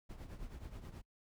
brown noise with tremolo, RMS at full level -45 dBFS, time 0.09-1.02 s, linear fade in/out 10 ms, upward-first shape triangle, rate 9.4 Hz, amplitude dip 75%, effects noise-tail reverb RT60 0.1 s tail -25 dB re dry

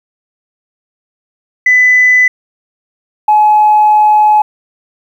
sine tone pair in turn, 2000 / 848.5 Hz, B6 / G#5, +21 / +37 cents, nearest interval octave + minor third, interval 1484 cents, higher first, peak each -3 dBFS, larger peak neither, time 1.66-2.28 / 3.28-4.42 s, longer second, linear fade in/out 5 ms, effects tanh soft clip ceiling 0 dBFS + 7-bit

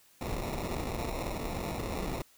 pink noise with sample-and-hold, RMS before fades -35 dBFS, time 0.21-2.22 s, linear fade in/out 2 ms, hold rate 1575 Hz, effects white hiss -62 dBFS RMS until 2.37 s

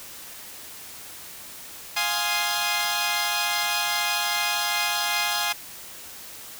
10% pulse chord, F minor seventh, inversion none, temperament equal, 698.5 / 830.6 / 1046.5 / 1244.5 Hz, F5 / Ab5 / C6 / Eb6, 0 / 0 / 0 / 0 cents, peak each -21 / -18 / -21 / -24 dBFS, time 1.96-5.53 s, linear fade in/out 10 ms, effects white hiss -41 dBFS RMS until 6.59 s

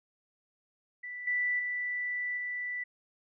sine tone with level steps, 1974 Hz, B6, 1 cent flat, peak -38 / -27 / -31 / -33 dBFS, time 1.03-2.84 s, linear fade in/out 10 ms, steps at 1.27 / 1.59 / 2.37 s, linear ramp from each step 5 ms, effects none

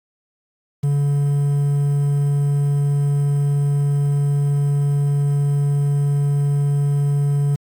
triangle tone with quantisation, 142.8 Hz, D3, 48 cents flat, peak -13 dBFS, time 0.83-7.56 s, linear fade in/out 10 ms, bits 7, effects AAC 64 kbps

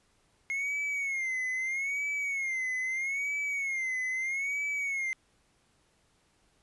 triangle tone with vibrato, 2155 Hz, C#7, 49 cents flat, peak -28 dBFS, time 0.5-5.13 s, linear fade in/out 0 ms, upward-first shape sine, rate 0.78 Hz, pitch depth 110 cents each way, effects pink hiss -69 dBFS RMS until 6.62 s + resampled to 24000 Hz

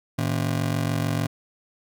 30% pulse ring-modulated tone, 131.8 Hz, C3, 13 cents sharp, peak -17 dBFS, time 0.18-1.27 s, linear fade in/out 10 ms, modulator 23.4 Hz, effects none

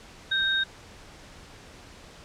sine tone pair together, 1568 / 3729 Hz, G6 / A#7, 0 / 0 cents, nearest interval octave + minor third, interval 1500 cents, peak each -25 dBFS, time 0.31-0.64 s, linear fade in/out 10 ms, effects pink hiss -48 dBFS RMS until 2.24 s + low-pass 7000 Hz 12 dB/octave

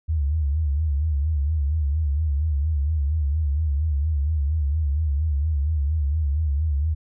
sine tone with vibrato, 74.6 Hz, D2, 28 cents sharp, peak -19 dBFS, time 0.08-6.95 s, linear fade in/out 20 ms, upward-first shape sine, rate 4.3 Hz, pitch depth 130 cents each way, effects none

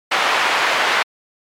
pink band-pass noise, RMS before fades -17 dBFS, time 0.11-1.03 s, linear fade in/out 10 ms, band 870 to 2800 Hz, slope 12 dB/octave, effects MP3 96 kbps

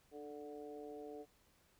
harmonic tone with a mistuned harmonic, 146.83 Hz, D3, in tune, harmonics 2 / 3 / 4 / 5, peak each -53 / -49 / -56 / -56 dBFS, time 0.11-1.26 s, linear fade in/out 50 ms, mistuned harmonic 2, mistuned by +24 cents, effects pink hiss -72 dBFS RMS until 1.79 s

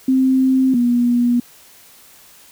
sine tone pair in turn, 261.9 / 241.5 Hz, C4 / B3, +2 / -39 cents, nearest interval minor second, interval 141 cents, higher first, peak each -11 / -12 dBFS, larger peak first, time 0.08-0.74 / 0.74-1.4 s, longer neither, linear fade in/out 5 ms, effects white hiss -46 dBFS RMS until 2.51 s

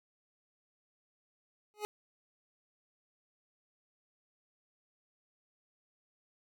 25% pulse tone with exponential growth, 419.7 Hz, G#4, 18 cents sharp, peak -28 dBFS, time 1.74-1.85 s, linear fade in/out 0 ms, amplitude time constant 23 ms, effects none

